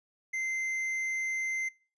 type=tone with tanh clipping; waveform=triangle; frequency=2077 Hz; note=C7; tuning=13 cents flat; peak=-32 dBFS; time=0.33-1.69 s; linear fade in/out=10 ms; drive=11 dB; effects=noise-tail reverb RT60 0.4 s tail -26 dB re dry + resampled to 22050 Hz